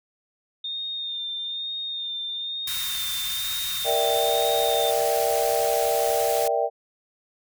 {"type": "tone with vibrato", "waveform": "sine", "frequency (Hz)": 3645, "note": "A#7", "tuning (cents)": -40, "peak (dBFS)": -28, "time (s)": [0.64, 4.91], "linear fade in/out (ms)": 5, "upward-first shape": "sine", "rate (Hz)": 1.1, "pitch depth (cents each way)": 28}
{"type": "band-stop noise", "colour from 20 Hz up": "white", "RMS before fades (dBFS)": -31, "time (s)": [2.67, 6.48], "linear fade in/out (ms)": 5, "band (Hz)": [150, 1100], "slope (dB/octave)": 24}
{"type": "chord", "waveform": "sine", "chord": "E half-diminished seventh", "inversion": "second", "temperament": "equal", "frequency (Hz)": [466.2, 587.3, 659.3, 784], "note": ["Bb4", "D5", "E5", "G5"], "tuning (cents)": [0, 0, 0, 0], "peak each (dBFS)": -26, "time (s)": [3.84, 6.7], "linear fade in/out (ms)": 50}
{"effects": []}